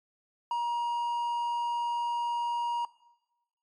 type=tone; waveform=triangle; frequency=949 Hz; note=A#5; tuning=31 cents sharp; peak=-25 dBFS; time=0.51-2.85 s; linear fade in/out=2 ms; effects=noise-tail reverb RT60 1.0 s tail -20 dB re dry + MP3 48 kbps